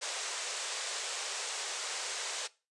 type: band-pass noise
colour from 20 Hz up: white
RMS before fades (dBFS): -38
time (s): 0.01-2.48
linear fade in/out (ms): 20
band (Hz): 400 to 8400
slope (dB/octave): 48
effects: noise-tail reverb RT60 0.3 s tail -20 dB re dry + resampled to 24000 Hz